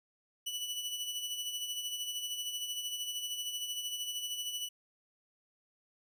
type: tone with tremolo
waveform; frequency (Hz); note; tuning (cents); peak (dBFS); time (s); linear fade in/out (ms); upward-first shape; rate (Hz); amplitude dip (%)
sawtooth; 2960; F#7; 0; -31; 0.46-4.69; 10; sine; 13; 50
effects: none